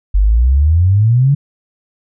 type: exponential sweep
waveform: sine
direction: up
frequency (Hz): 46.37 to 145.8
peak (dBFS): -7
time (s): 0.14-1.35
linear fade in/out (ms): 10
effects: none